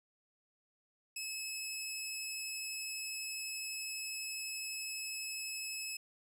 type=tone; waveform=15% pulse; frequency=2589 Hz; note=E7; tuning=32 cents flat; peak=-32 dBFS; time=1.16-5.97 s; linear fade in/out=5 ms; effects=none